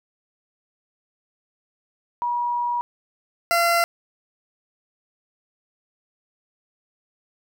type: tone pair in turn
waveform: sine / 20% pulse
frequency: 962 / 684 Hz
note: B5 / F5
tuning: -46 / -36 cents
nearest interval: tritone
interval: 590 cents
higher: first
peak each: -21 / -12 dBFS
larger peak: second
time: 2.22-2.81 / 3.51-3.84 s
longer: first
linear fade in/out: 0 ms
effects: none